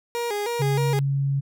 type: tone with vibrato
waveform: 30% pulse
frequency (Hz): 441.9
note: A4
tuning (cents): +7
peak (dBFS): -22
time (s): 0.15-0.99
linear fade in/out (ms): 0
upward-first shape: square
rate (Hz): 3.2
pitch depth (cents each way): 120
type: tone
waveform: sine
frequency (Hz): 138.59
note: C#3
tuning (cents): 0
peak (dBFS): -20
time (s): 0.59-1.41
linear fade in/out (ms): 20
effects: none